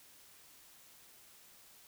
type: silence
effects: white hiss -60 dBFS RMS until 1.87 s